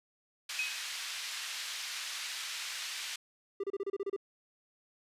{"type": "band-pass noise", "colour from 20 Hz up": "white", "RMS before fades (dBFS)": -40, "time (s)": [0.49, 3.16], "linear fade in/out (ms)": 5, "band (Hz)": [1700, 4800], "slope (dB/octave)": 12}
{"type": "tone with exponential decay", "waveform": "sine", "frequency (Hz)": 2533, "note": "D#7", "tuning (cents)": 30, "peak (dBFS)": -28, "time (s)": [0.59, 0.9], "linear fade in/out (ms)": 1, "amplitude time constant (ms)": 66}
{"type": "tone bursts", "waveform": "triangle", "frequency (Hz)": 396, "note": "G4", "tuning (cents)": 18, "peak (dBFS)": -30, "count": 9, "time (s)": [3.6, 4.164], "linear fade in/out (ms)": 5, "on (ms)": 36, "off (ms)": 30}
{"effects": ["resampled to 32000 Hz"]}